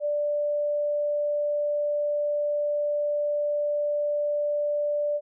sine tone, 588 Hz, D5, 2 cents sharp, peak -23 dBFS, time 0-5.21 s, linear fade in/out 50 ms, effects none

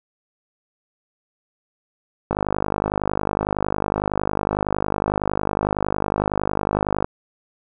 click train, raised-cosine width 1 ms, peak -6 dBFS, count 242, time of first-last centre 2.31-7.045 s, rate 50.9 Hz, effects none

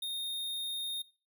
square tone, 3687 Hz, A#7, 20 cents flat, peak -35 dBFS, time 0.02-1.02 s, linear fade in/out 5 ms, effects noise-tail reverb RT60 0.3 s tail -17 dB re dry

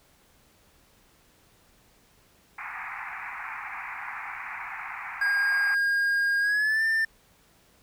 white band-pass noise, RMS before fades -37 dBFS, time 2.58-5.75 s, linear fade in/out 5 ms, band 750 to 2400 Hz, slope 96 dB/octave
triangle tone with pitch glide, 1622 to 1789.4 Hz, G#6 to A6, -41 to +29 cents, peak -20 dBFS, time 5.21-7.05 s, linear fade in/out 5 ms, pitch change +170 cents, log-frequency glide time 6.4-6.84 s
effects pink hiss -61 dBFS RMS until 7.82 s

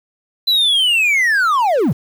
triangle linear sweep, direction down, 4035 to 100.6 Hz, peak -10 dBFS, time 0.47-1.93 s, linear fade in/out 10 ms, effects 7-bit

